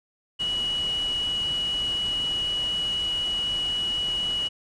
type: tone in noise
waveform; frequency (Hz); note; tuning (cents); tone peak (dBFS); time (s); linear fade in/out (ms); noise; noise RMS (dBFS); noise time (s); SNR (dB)
sine; 2926; F#7; -20; -24; 0.39-4.49; 20; pink; -39; 0.39-4.49; +12
effects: resampled to 22050 Hz